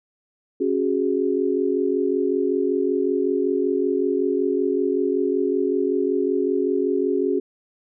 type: chord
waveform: sine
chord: C# suspended fourth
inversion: none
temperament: equal with one note detuned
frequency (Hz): 275.1 / 370 / 415.3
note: C#4 / F#4 / G#4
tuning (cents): -13 / 0 / 0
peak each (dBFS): -24 / -22 / -23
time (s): 0.6-7.4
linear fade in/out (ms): 10
effects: none